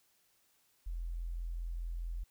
sine tone, 42.4 Hz, E1, 50 cents sharp, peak -36 dBFS, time 0.86-2.24 s, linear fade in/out 10 ms, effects white hiss -72 dBFS RMS until 2.3 s

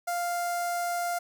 sawtooth tone with notch filter, 698.5 Hz, F5, in tune, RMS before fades -30 dBFS, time 0.07-1.19 s, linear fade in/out 10 ms, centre 3100 Hz, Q 0.74, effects none

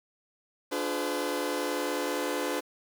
sawtooth chord, D diminished seventh, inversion none, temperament just, 293.7 / 352.4 / 422.9 / 507.5 Hz, D4 / F4 / Ab4 / Cb5, 0 / +16 / +31 / +47 cents, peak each -30 / -32 / -32 / -29 dBFS, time 0.71-2.61 s, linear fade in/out 20 ms, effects 8-bit

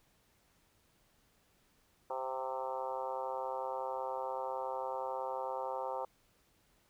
harmonic tone with a mistuned harmonic, 130.81 Hz, C3, in tune, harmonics 3 / 4 / 5 / 6 / 7 / 8 / 9 / 10, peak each -48 / -40 / -47 / -42 / -41 / -49 / -48 / -53 dBFS, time 2.1-6.05 s, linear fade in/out 2 ms, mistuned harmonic 5, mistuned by +37 cents, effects pink hiss -71 dBFS RMS until 6.89 s

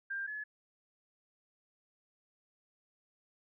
sine tone pair in turn, 1592 / 1707.2 Hz, G6 / G#6, +26 / +47 cents, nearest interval minor second, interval 121 cents, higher second, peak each -35 / -38 dBFS, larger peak first, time 0.1-0.27 / 0.27-0.44 s, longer neither, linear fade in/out 10 ms, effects none

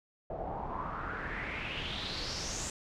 pink noise with low-pass filter sweep, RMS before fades -38 dBFS, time 0.3-2.7 s, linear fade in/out 2 ms, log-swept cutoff 630 to 7500 Hz, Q 4.9, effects none

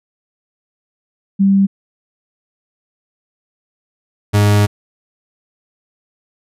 sine / 40% pulse tone pair in turn, 196 / 103.26 Hz, G3 / G#2, 0 / -9 cents, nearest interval major seventh, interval 1109 cents, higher first, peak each -8 dBFS, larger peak neither, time 1.39-1.67 / 4.33-4.67 s, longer second, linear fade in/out 20 ms, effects resampled to 32000 Hz

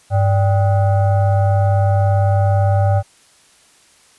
sine tone with frequency modulation, 100.1 Hz, G2, 37 cents sharp, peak -11 dBFS, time 0.1-3.03 s, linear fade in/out 50 ms, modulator 682 Hz, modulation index 0.66, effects white hiss -51 dBFS RMS until 4.18 s + resampled to 24000 Hz

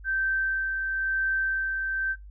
sine tone with tremolo, 1556 Hz, G6, 13 cents flat, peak -23 dBFS, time 0.04-2.16 s, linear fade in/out 50 ms, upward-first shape sine, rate 0.99 Hz, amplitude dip 35%, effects noise-tail reverb RT60 0.2 s tail -24 dB re dry + added 50 Hz sine -42 dBFS peak until 2.3 s

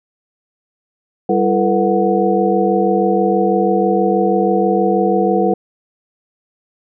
sine tone cluster, 195.6 / 338.6 / 442.1 / 488.3 / 737 Hz, G3 / E4 / A4 / B4 / F#5, -4 / +46 / +8 / -20 / -7 cents, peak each -18 dBFS, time 1.29-5.54 s, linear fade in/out 5 ms, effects none

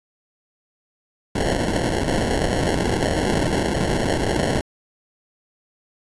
white noise with sample-and-hold, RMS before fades -21 dBFS, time 1.35-4.61 s, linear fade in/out 5 ms, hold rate 1225 Hz, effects resampled to 24000 Hz

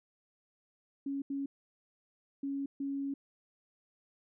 sine tone bursts at uneven times, 277.2 Hz, C#4, in tune, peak -33 dBFS, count 4, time 1.06-1.22 / 1.3-1.46 / 2.43-2.66 / 2.8-3.14 s, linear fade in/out 5 ms, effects none

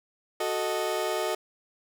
30% pulse chord, D# diminished, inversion first, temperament equal, 370 / 440 / 622.3 Hz, F#4 / A4 / D#5, 0 / 0 / 0 cents, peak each -29 / -29 / -28 dBFS, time 0.4-1.35 s, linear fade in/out 5 ms, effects none

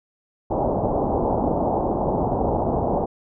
white low-pass noise, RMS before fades -22 dBFS, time 0.5-3.06 s, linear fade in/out 10 ms, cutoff 870 Hz, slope 48 dB/octave, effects none

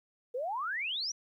sine exponential sweep, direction up, 466.2 to 5970 Hz, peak -32 dBFS, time 0.34-1.12 s, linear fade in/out 10 ms, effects 12-bit

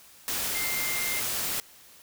sine tone in noise, 2100 Hz, C7, 6 cents sharp, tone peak -32 dBFS, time 0.55-1.2 s, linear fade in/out 0 ms, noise white, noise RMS -30 dBFS, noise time 0.28-1.6 s, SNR -5 dB, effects white hiss -53 dBFS RMS until 2.02 s

